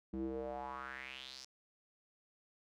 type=tone with band-pass filter sweep; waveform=square; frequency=65.41 Hz; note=C2; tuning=in tune; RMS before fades=-44 dBFS; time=0.13-1.45 s; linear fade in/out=5 ms; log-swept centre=260 to 5600 Hz; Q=4.6; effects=none